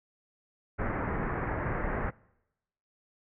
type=low-pass noise; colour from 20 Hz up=pink; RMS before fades=-32 dBFS; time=0.78-2.11 s; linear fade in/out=20 ms; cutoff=2000 Hz; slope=48 dB/octave; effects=noise-tail reverb RT60 0.9 s tail -24 dB re dry